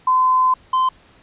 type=tone pair in turn; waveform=sine / triangle; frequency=1025 / 1033.3 Hz; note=C6 / C6; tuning=-36 / -22 cents; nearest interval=unison; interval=14 cents; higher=second; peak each=-12 dBFS; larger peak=neither; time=0.07-0.54 / 0.73-0.89 s; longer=first; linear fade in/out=5 ms; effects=pink hiss -51 dBFS RMS until 1.22 s + resampled to 8000 Hz